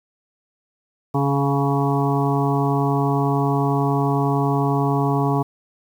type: harmonic tone with a mistuned harmonic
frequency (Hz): 140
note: C#3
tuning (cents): +18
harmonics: 1 / 2 / 3 / 5 / 6 / 7 / 8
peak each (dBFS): -20 / -23 / -25 / -27 / -28 / -28 / -29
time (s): 1.14-5.43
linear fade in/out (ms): 10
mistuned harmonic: 7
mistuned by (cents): -16
effects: 8-bit